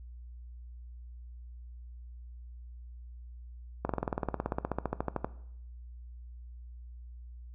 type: slowing click train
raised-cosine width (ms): 1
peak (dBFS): -16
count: 24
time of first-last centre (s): 3.85-5.245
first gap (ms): 43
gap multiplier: 1.03
effects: noise-tail reverb RT60 0.7 s tail -17 dB re dry + added 60 Hz sine -44 dBFS peak until 7.54 s